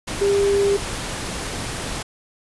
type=tone in noise; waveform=sine; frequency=400 Hz; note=G4; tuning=35 cents sharp; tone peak=-15 dBFS; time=0.21-0.77 s; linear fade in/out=10 ms; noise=pink; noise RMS=-28 dBFS; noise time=0.07-2.03 s; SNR=+10 dB; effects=resampled to 24000 Hz